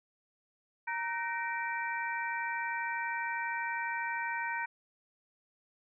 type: harmonic tone with a mistuned harmonic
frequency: 466.2 Hz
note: A#4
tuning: in tune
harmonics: 2 / 3 / 4 / 5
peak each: -36 / -38 / -39 / -40 dBFS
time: 0.87-4.66 s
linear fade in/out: 10 ms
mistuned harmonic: 3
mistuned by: +150 cents
effects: none